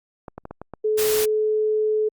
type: clicks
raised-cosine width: 1 ms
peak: -20 dBFS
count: 6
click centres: 0.282 / 0.38 / 0.454 / 0.51 / 0.616 / 0.737 s
type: tone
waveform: sine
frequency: 430 Hz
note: A4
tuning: 40 cents flat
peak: -18 dBFS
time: 0.84-2.09 s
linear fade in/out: 10 ms
type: noise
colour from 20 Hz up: white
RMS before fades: -26 dBFS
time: 0.97-1.26 s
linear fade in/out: 20 ms
effects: Opus 48 kbps